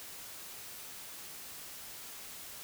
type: silence
effects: white hiss -47 dBFS RMS until 2.63 s